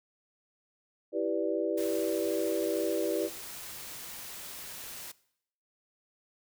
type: chord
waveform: sine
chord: E minor seventh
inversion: none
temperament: equal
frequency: 329.6 / 392 / 493.9 / 587.3 Hz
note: E4 / G4 / B4 / D5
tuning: 0 / 0 / 0 / 0 cents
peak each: -33 dBFS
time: 1.12-3.3 s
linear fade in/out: 50 ms
type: noise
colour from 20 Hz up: white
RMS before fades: -43 dBFS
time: 1.77-5.12 s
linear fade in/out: 10 ms
effects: noise-tail reverb RT60 0.7 s tail -20 dB re dry